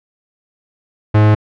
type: tone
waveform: 45% pulse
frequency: 106.4 Hz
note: G#2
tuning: 42 cents sharp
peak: -7 dBFS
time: 1.14-1.35 s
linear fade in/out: 10 ms
effects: low-pass 2000 Hz 12 dB/octave